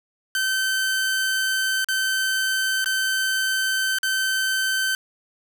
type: tone with dropouts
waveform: sawtooth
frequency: 1541 Hz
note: G6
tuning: 30 cents flat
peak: -17 dBFS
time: 0.35-4.95 s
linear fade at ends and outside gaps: 1 ms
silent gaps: 1.845-1.886 / 2.844-2.859 / 3.986-4.031 s
effects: none